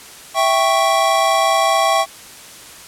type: chord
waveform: square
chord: C# diminished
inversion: first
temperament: equal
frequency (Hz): 659.3 / 784 / 1108.7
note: E5 / G5 / C#6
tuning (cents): 0 / 0 / 0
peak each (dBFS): -18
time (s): 0.34-2.06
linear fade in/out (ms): 50
effects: white hiss -38 dBFS RMS until 2.87 s + low-pass 11000 Hz 12 dB/octave